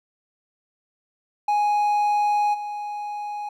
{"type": "tone with level steps", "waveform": "triangle", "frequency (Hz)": 830.6, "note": "G#5", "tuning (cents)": 0, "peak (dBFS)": [-16, -26], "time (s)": [1.48, 3.49], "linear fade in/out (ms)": 5, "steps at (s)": 2.53, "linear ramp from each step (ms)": 20, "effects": []}